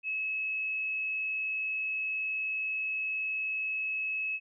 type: tone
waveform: sine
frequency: 2581 Hz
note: E7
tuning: 37 cents flat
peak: -30 dBFS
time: 0.03-4.4 s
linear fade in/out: 50 ms
effects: none